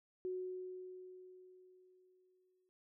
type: tone with exponential decay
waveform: sine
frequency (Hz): 368.4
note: F#4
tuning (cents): -7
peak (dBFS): -37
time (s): 0.25-2.69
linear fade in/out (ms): 0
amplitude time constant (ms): 530
effects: none